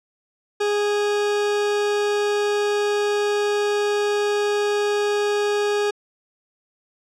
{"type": "tone", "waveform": "40% pulse", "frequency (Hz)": 413, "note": "G#4", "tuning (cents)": -10, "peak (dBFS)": -18, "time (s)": [0.6, 5.91], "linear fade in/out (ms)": 10, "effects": ["low-pass 7000 Hz 12 dB/octave"]}